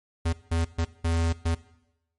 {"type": "tone bursts at uneven times", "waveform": "square", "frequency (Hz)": 83.1, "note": "E2", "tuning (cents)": 15, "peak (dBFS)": -23, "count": 5, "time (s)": [[0.25, 0.33], [0.51, 0.65], [0.78, 0.85], [1.04, 1.33], [1.45, 1.55]], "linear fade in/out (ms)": 10, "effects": ["noise-tail reverb RT60 0.9 s tail -19 dB re dry", "MP3 48 kbps"]}